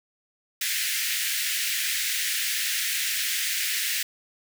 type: high-pass noise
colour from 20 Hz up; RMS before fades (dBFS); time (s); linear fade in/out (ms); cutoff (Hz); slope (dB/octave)
pink; -27; 0.61-4.03; 5; 1700; 48
effects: none